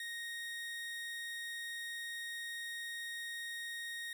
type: tone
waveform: 30% pulse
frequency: 1864.7 Hz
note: A#6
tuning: in tune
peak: -38 dBFS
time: 0-4.13 s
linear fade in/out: 2 ms
effects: none

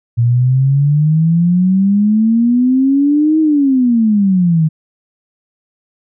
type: exponential two-way sweep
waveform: sine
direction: up then down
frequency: 116 to 318.1 to 153.6 Hz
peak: -8 dBFS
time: 0.17-4.69 s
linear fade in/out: 20 ms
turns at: 3.4 s
effects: none

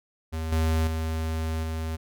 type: tone with level steps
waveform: square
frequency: 80.2 Hz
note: E2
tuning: 47 cents flat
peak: -29 / -22 / -27 / -29 dBFS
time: 0.32-1.97 s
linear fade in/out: 20 ms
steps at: 0.52 / 0.87 / 1.63 s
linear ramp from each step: 2 ms
effects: none

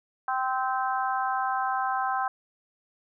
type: harmonic tone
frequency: 259.6 Hz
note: C4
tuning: 13 cents flat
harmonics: 3 / 4 / 5 / 6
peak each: -28 / -30 / -32 / -34 dBFS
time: 0.28-2.28 s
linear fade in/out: 2 ms
effects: none

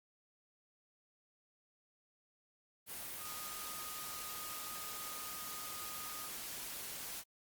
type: tone in noise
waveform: sine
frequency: 1239 Hz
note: D#6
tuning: 8 cents flat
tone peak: -50 dBFS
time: 3.17-6.3 s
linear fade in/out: 50 ms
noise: white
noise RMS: -45 dBFS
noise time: 2.86-7.24 s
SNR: -8 dB
effects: Opus 32 kbps

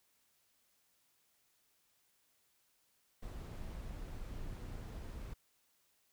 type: noise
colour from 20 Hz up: brown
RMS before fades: -45 dBFS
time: 3.22-5.34 s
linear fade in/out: 10 ms
effects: white hiss -75 dBFS RMS until 6.12 s

